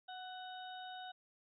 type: harmonic tone with a mistuned harmonic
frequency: 746 Hz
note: F#5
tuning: 14 cents sharp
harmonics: 1 / 2 / 4 / 5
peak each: -47 / -53 / -57 / -53 dBFS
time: 0.08-1.12 s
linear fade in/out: 10 ms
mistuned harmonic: 1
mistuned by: -18 cents
effects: none